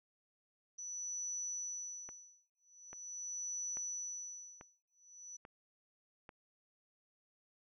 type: tone with tremolo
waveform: sine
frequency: 5940 Hz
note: F#8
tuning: 6 cents sharp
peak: -38 dBFS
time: 0.78-5.37 s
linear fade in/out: 10 ms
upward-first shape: sine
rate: 0.43 Hz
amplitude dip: 100%
type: click train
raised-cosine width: 0.5 ms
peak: -36 dBFS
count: 6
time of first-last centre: 2.09-6.292 s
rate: 1.19 Hz
effects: none